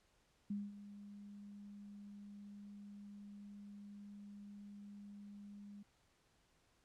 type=tone with ADSR envelope; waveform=sine; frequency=203.5 Hz; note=G#3; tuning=35 cents flat; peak=-37 dBFS; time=0.5-5.83 s; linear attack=6 ms; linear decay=210 ms; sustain=-14 dB; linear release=8 ms; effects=pink hiss -75 dBFS RMS until 6.84 s + low-pass 9000 Hz 12 dB/octave